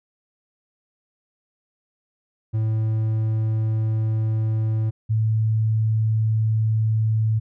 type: tone pair in turn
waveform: triangle / sine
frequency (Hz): 110 / 110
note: A2 / A2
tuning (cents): 0 / 0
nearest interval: unison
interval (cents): 0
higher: neither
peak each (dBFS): -17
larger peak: neither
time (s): 2.53-4.91 / 5.09-7.4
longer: first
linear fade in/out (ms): 20
effects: none